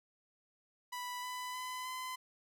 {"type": "tone with pitch steps", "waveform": "sawtooth", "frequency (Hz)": [987.8, 998.7, 1009.7, 1020.9], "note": ["B5", "B5", "B5", "C6"], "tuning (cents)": [0, 19, 38, -43], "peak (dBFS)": -36, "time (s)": [0.92, 2.16], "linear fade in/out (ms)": 10, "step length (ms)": 310, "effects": []}